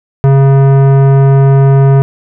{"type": "tone with tanh clipping", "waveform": "sine", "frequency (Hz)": 136.7, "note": "C#3", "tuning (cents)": -24, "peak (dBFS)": -5, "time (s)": [0.24, 2.02], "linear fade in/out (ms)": 0, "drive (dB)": 16, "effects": []}